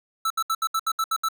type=tone bursts; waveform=square; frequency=1318 Hz; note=E6; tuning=1 cent flat; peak=-22 dBFS; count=9; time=0.25-1.287 s; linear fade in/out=5 ms; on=53 ms; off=70 ms; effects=none